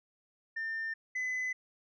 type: tone pair in turn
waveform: sine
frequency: 1800 / 2015 Hz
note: A6 / B6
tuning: +39 / +34 cents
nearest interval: major second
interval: 195 cents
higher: second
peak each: -32 / -29 dBFS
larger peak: second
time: 0.56-0.94 / 1.15-1.53 s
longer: neither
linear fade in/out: 10 ms
effects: tanh soft clip ceiling -31 dBFS